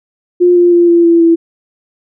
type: tone with pitch steps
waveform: sine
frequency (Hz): 354.7 / 350.2 / 345.8 / 341.4 / 337.1 / 332.9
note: F4 / F4 / F4 / F4 / E4 / E4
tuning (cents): +27 / +5 / -17 / -39 / +39 / +17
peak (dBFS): -4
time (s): 0.4-1.36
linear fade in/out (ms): 20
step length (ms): 160
effects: none